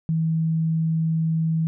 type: tone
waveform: sine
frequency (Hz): 161.5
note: E3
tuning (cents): -35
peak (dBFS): -19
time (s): 0.09-1.67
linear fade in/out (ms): 0
effects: none